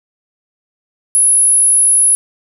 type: tone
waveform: sine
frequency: 10548 Hz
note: E9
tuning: in tune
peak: -7 dBFS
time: 1.15-2.15 s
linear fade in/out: 0 ms
effects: none